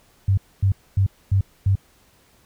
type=tone bursts; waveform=sine; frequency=97.3 Hz; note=G2; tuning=12 cents flat; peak=-14 dBFS; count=5; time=0.28-1.755 s; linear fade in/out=5 ms; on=95 ms; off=250 ms; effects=pink hiss -57 dBFS RMS until 2.45 s